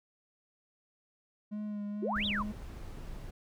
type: tone with vibrato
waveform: triangle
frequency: 208.1 Hz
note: G#3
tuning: 4 cents sharp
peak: -33 dBFS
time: 1.51-2.53 s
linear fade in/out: 20 ms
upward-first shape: sine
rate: 2.2 Hz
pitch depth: 24 cents each way
type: exponential two-way sweep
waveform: sine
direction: up then down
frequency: 320.5 to 3926 to 926 Hz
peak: -31 dBFS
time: 2.02-2.43 s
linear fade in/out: 10 ms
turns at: 2.26 s
type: noise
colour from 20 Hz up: brown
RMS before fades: -43 dBFS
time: 2.15-3.31 s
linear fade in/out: 10 ms
effects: none